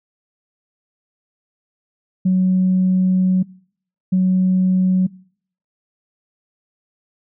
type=tone bursts at uneven times; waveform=sine; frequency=185.4 Hz; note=F#3; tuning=4 cents sharp; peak=-11 dBFS; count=2; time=2.25-3.43 / 4.12-5.07 s; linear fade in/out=10 ms; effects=noise-tail reverb RT60 0.6 s tail -24 dB re dry + tanh soft clip ceiling -8 dBFS